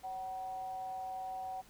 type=tone with amplitude modulation; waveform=sine; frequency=754 Hz; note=F#5; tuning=32 cents sharp; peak=-36 dBFS; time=0.03-1.62 s; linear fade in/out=20 ms; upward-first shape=sine; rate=209 Hz; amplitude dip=50%; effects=pink hiss -61 dBFS RMS until 1.69 s